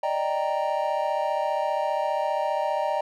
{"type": "chord", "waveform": "triangle", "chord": "Eb major seventh", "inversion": "third", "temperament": "equal", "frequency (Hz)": [587.3, 622.3, 784, 932.3], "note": ["D5", "Eb5", "G5", "Bb5"], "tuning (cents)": [0, 0, 0, 0], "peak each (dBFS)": -27, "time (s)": [0.03, 3.01], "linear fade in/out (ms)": 5, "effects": []}